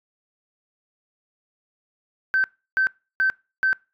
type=tone bursts; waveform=sine; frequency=1545 Hz; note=G6; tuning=26 cents flat; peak=-16 dBFS; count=4; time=2.34-3.73 s; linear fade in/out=0 ms; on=100 ms; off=330 ms; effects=noise-tail reverb RT60 0.3 s tail -25 dB re dry + tanh soft clip ceiling -12 dBFS